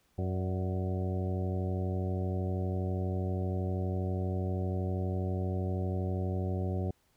harmonic tone with a mistuned harmonic, 92.5 Hz, F#2, in tune, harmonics 1 / 2 / 3 / 4 / 5 / 6 / 7 / 8, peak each -31 / -37 / -43 / -40 / -45 / -44 / -50 / -46 dBFS, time 0.18-6.91 s, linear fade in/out 5 ms, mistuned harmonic 6, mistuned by +64 cents, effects pink hiss -71 dBFS RMS until 7.16 s

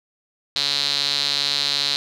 sawtooth tone with band-pass filter, 142.6 Hz, C#3, 49 cents sharp, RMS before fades -22 dBFS, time 0.56-1.96 s, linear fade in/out 0 ms, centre 4100 Hz, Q 6.9, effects none

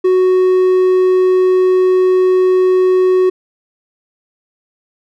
triangle tone, 370 Hz, F#4, in tune, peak -6 dBFS, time 0.04-3.3 s, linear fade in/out 10 ms, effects none

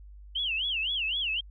sine tone with vibrato, 2960 Hz, F#7, in tune, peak -27 dBFS, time 0.35-1.41 s, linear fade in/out 10 ms, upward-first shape sine, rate 3.9 Hz, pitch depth 240 cents each way, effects added 50 Hz sine -45 dBFS peak until 1.5 s

